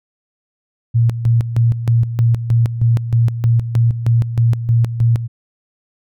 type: tone with tremolo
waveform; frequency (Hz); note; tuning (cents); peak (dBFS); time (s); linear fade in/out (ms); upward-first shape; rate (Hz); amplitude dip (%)
sine; 116.54; A#2; 0; -9; 0.94-5.28; 20; square; 3.2; 70
effects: none